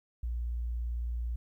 sine tone, 59 Hz, A#1, 22 cents sharp, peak -31 dBFS, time 0.23-1.36 s, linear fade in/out 5 ms, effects 12-bit

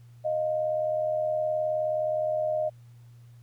sine tone pair together, 619.3 / 698.5 Hz, D#5 / F5, -8 / 0 cents, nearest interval major second, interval 208 cents, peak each -25 / -33 dBFS, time 0.24-2.7 s, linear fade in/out 20 ms, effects added 119 Hz sine -48 dBFS peak until 3.42 s + pink hiss -67 dBFS RMS until 3.42 s

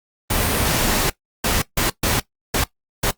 pink noise bursts at uneven times, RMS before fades -19 dBFS, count 6, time 0.3-1.1 / 1.44-1.62 / 1.77-1.9 / 2.03-2.2 / 2.54-2.64 / 3.03-3.11 s, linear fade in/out 5 ms, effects noise-tail reverb RT60 0.1 s tail -18 dB re dry + Opus 32 kbps

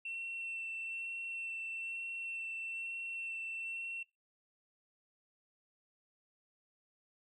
sine tone with vibrato, 2700 Hz, E7, 41 cents sharp, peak -38 dBFS, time 0.05-4.03 s, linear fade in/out 5 ms, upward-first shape sine, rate 1.1 Hz, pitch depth 11 cents each way, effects noise-tail reverb RT60 0.2 s tail -19 dB re dry + tanh soft clip ceiling -35 dBFS

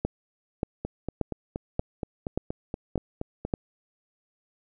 two click trains, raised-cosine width 2 ms, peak -17 / -12 dBFS, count 12 / 7, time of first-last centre 0.85-3.45 / 0.05-3.538 s, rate 4.23 / 1.72 Hz, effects none

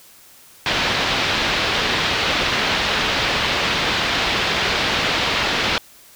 white low-pass noise, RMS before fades -20 dBFS, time 0.66-5.78 s, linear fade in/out 0 ms, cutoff 4000 Hz, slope 24 dB/octave, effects white hiss -47 dBFS RMS until 6.15 s

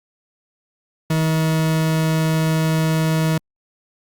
40% pulse tone, 159.2 Hz, D#3, 40 cents sharp, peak -15 dBFS, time 1.1-3.38 s, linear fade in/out 5 ms, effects Opus 48 kbps

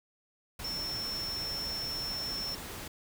sine tone in noise, 5400 Hz, E8, 41 cents sharp, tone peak -34 dBFS, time 0.64-2.55 s, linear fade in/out 5 ms, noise pink, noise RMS -42 dBFS, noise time 0.59-2.88 s, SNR +5 dB, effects none

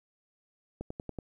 click train, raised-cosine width 2 ms, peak -24 dBFS, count 5, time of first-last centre 0.81-1.187 s, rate 10.6 Hz, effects 11-bit

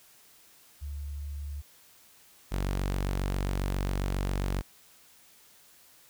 sine / sawtooth tone pair in turn, 72.1 / 47.39 Hz, D2 / F#1, -31 / +42 cents, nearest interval perfect fifth, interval 727 cents, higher first, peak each -34 / -24 dBFS, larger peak second, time 0.81-1.62 / 2.51-4.62 s, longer second, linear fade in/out 20 ms, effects white hiss -58 dBFS RMS until 6.09 s

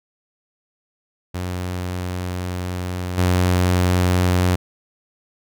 sawtooth tone with level steps, 90.4 Hz, F#2, 40 cents flat, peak -20 / -11 dBFS, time 1.34-4.56 s, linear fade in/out 10 ms, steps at 3.17 s, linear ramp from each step 20 ms, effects none

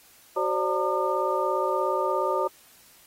sine tone cluster, 375.7 / 532 / 589 / 912 / 1207 Hz, F#4 / C5 / D5 / A#5 / D6, +26 / +29 / +5 / -38 / +47 cents, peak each -29 dBFS, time 0.36-2.48 s, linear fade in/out 10 ms, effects white hiss -55 dBFS RMS until 3.06 s + AAC 48 kbps

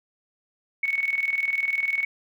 sine tone with tremolo, 2217 Hz, C#7, in tune, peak -20 dBFS, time 0.83-2.05 s, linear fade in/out 5 ms, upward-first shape square, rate 20 Hz, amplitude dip 65%, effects none

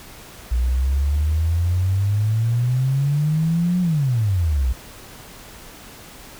sine exponential two-way sweep, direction up then down, 58.8 to 182.4 to 58.8 Hz, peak -16 dBFS, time 0.51-4.73 s, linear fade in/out 10 ms, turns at 3.81 s, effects pink hiss -41 dBFS RMS until 6.39 s

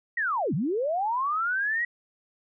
sine linear two-way sweep, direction down then up, 1941 to 127.4 to 1941 Hz, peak -24 dBFS, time 0.17-1.85 s, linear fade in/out 5 ms, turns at 0.54 s, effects none

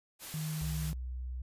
white noise, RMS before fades -44 dBFS, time 0.19-0.94 s, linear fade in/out 50 ms
sine tone, 155.3 Hz, D#3, 3 cents flat, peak -34 dBFS, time 0.34-0.93 s, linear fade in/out 0 ms
sine tone with pitch glide, 65.41 to 62.71 Hz, C2 to B1, 0 to +27 cents, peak -36 dBFS, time 0.61-1.42 s, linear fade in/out 5 ms, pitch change -73 cents, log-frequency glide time 0.85-0.91 s
effects resampled to 32000 Hz

